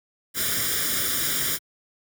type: noise with comb filter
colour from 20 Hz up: white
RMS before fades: -25 dBFS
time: 0.34-1.59 s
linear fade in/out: 50 ms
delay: 0.57 ms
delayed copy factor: +0.8
effects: high-pass 60 Hz 12 dB/octave